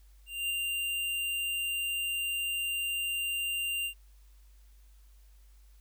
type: tone with ADSR envelope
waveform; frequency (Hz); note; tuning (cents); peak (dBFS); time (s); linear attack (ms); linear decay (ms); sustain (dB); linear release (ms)
square; 2786; F7; -5; -29; 0.26-3.94; 240; 5; -2; 87
effects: added 50 Hz sine -54 dBFS peak until 5.8 s + white hiss -69 dBFS RMS until 5.8 s